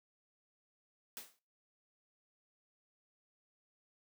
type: noise with exponential decay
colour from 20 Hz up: white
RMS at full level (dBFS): -43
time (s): 1.17-1.39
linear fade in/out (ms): 0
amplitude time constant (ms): 47
effects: noise-tail reverb RT60 0.4 s tail -24 dB re dry + high-pass 200 Hz 12 dB/octave